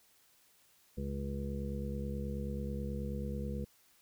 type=harmonic tone; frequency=69.3 Hz; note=C#2; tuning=in tune; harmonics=1 / 2 / 3 / 5 / 6 / 7; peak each=-39 / -42 / -40 / -50 / -51 / -45 dBFS; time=0.97-3.65 s; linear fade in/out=10 ms; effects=white hiss -67 dBFS RMS until 4.01 s